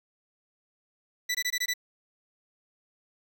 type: tone bursts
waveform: 20% pulse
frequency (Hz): 1975.5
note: B6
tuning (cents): 0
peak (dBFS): -21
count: 6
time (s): 1.29-1.738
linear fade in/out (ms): 10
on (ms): 58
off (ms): 20
effects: 9-bit